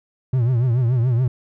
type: tone with vibrato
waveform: triangle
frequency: 122.4 Hz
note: B2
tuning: 15 cents flat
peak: -13 dBFS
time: 0.33-1.28 s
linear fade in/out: 5 ms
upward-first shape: triangle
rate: 7 Hz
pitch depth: 150 cents each way
effects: none